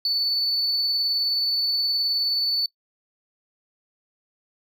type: tone with tremolo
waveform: triangle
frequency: 4481 Hz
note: C#8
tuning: 18 cents sharp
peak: -17 dBFS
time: 0.05-2.66 s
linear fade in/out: 2 ms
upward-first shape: sine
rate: 19 Hz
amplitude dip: 25%
effects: noise-tail reverb RT60 0.1 s tail -23 dB re dry + tanh soft clip ceiling -16 dBFS